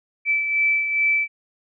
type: beating tone pair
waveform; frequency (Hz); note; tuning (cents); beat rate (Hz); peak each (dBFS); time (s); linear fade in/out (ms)
sine; 2317 / 2319.4; D7 / D7; -24 / -22; 2.4; -18 / -27; 0.25-1.28; 50
effects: none